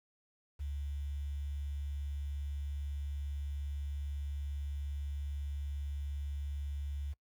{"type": "tone with quantisation", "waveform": "sine", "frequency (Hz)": 71.2, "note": "C#2", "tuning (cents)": 47, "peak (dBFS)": -36, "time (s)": [0.59, 7.14], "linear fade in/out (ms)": 20, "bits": 10, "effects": ["noise-tail reverb RT60 0.1 s tail -23 dB re dry"]}